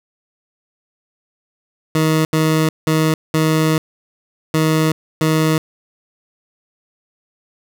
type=tone bursts at uneven times; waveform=20% pulse; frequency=157.7 Hz; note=D#3; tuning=24 cents sharp; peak=-8 dBFS; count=6; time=1.95-2.25 / 2.33-2.69 / 2.87-3.14 / 3.34-3.78 / 4.54-4.92 / 5.21-5.58 s; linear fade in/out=2 ms; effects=none